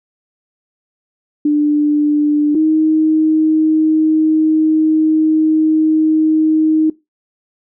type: tone pair in turn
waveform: sine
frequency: 296.6 / 313.4 Hz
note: D4 / D#4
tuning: +17 / +13 cents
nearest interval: minor second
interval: 96 cents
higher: second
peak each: -9 dBFS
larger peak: neither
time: 1.45-2.55 / 2.55-6.9 s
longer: second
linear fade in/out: 5 ms
effects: noise-tail reverb RT60 0.2 s tail -19 dB re dry